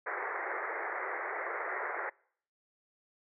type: band-pass noise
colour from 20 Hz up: white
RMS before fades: -37 dBFS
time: 0.06-2.1 s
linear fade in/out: 10 ms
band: 350 to 2100 Hz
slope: 96 dB/octave
effects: noise-tail reverb RT60 0.6 s tail -25 dB re dry